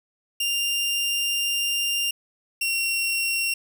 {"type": "tone pair in turn", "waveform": "sawtooth", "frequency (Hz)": [2794, 2738], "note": ["F7", "F7"], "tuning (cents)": [0, -35], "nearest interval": "unison", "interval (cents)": 35, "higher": "first", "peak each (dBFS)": -19, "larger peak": "neither", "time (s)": [[0.4, 2.11], [2.61, 3.54]], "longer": "first", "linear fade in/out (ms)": 5, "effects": []}